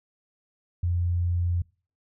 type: tone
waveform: sine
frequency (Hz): 87.31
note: F2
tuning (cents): 0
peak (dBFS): -22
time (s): 0.83-1.62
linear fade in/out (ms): 5
effects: noise-tail reverb RT60 0.4 s tail -25 dB re dry